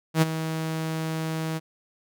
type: tone with ADSR envelope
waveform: sawtooth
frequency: 160 Hz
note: D#3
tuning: 49 cents sharp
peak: -11 dBFS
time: 0.14-1.6 s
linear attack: 78 ms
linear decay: 25 ms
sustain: -12 dB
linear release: 32 ms
effects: none